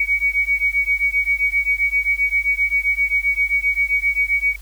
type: beating tone pair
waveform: sine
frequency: 2248 / 2255.6 Hz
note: C#7 / C#7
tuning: +24 / +30 cents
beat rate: 7.6 Hz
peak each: -19 dBFS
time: 0-4.56 s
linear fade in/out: 5 ms
effects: added 50 Hz sine -35 dBFS peak until 4.61 s + white hiss -48 dBFS RMS until 4.61 s